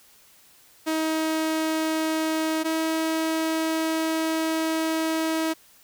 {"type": "tone pair in turn", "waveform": "sawtooth", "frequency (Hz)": [317.2, 320.9], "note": ["D#4", "E4"], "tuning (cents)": [33, -46], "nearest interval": "unison", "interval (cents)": 21, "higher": "second", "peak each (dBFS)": -19, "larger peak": "neither", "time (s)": [[0.86, 2.64], [2.64, 5.54]], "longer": "second", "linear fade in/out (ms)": 20, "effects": ["white hiss -55 dBFS RMS until 5.83 s"]}